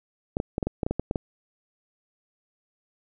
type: clicks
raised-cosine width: 2 ms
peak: -12 dBFS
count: 11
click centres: 0.369 / 0.401 / 0.581 / 0.628 / 0.67 / 0.832 / 0.865 / 0.91 / 0.996 / 1.111 / 1.158 s
effects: none